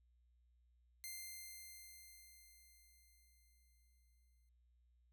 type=tone with exponential decay; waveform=5% pulse; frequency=2093 Hz; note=C7; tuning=in tune; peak=-36 dBFS; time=1.04-4.49 s; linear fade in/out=0 ms; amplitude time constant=750 ms; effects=added 60 Hz sine -70 dBFS peak until 5.12 s